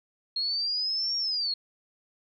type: linear two-way sweep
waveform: sine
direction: up then down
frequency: 4236 to 5588 to 4236 Hz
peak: -26 dBFS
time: 0.36-1.54 s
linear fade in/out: 5 ms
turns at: 1.17 s
effects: none